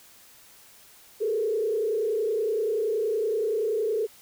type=tone with frequency modulation; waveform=sine; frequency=436.2 Hz; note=A4; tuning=15 cents flat; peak=-23 dBFS; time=1.2-4.07 s; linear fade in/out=20 ms; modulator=30.6 Hz; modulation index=1.1; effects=white hiss -53 dBFS RMS until 4.21 s